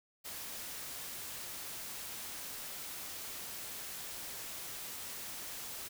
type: noise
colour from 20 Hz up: white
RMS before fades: -44 dBFS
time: 0.24-5.89 s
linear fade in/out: 20 ms
effects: none